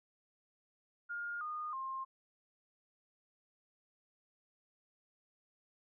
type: tone with pitch steps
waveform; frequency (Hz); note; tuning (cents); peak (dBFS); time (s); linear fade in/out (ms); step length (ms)
sine; 1416 / 1225.6 / 1060.8; F6 / D#6 / C6; +23 / -27 / +23; -38; 1.09-2.05; 20; 320
effects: none